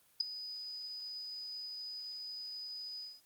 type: tone with ADSR envelope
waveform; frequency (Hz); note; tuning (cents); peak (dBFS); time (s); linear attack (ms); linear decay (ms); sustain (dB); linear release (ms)
sine; 4978; D#8; 0; -24; 0.2-3.21; 8; 6; -16; 190
effects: white hiss -68 dBFS RMS until 3.25 s + Opus 24 kbps